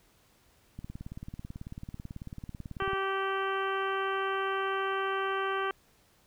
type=click train; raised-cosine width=5 ms; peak=-28 dBFS; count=40; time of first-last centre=0.79-2.933 s; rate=18.2 Hz
type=harmonic tone; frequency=387.9 Hz; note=G4; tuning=18 cents flat; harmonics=1 / 2 / 3 / 4 / 5 / 6 / 7 / 8; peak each=-33 / -38 / -33 / -36 / -43 / -47 / -45 / -44 dBFS; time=2.8-5.71 s; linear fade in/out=2 ms
effects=pink hiss -65 dBFS RMS until 6.26 s